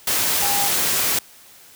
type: tone in noise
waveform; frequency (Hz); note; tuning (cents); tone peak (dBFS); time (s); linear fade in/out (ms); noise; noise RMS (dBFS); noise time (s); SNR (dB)
sine; 807; G#5; -50; -24; 0.42-0.68; 5; white; -20; 0.07-1.19; -7
effects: white hiss -47 dBFS RMS until 1.75 s + high-pass 60 Hz 12 dB/octave